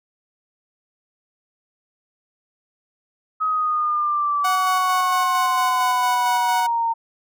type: exponential sweep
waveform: sine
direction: down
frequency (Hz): 1271 to 914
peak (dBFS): -18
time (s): 3.4-6.94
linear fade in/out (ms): 20
type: tone with tremolo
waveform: sawtooth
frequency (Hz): 740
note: F#5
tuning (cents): 0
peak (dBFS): -17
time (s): 4.44-6.67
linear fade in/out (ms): 10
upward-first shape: square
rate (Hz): 4.4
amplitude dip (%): 25
effects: none